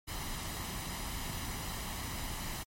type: noise with comb filter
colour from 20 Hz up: pink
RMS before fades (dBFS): -39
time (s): 0.07-2.64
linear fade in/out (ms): 20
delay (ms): 1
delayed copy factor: +0.5
effects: MP3 64 kbps